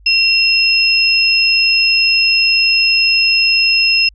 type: tone pair together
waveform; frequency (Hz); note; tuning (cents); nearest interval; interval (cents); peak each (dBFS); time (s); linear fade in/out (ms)
sine; 2729 / 5152; F7 / E8; -41 / -41; major seventh; 1100; -12; 0.06-4.09; 5
effects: added 50 Hz sine -41 dBFS peak until 4.14 s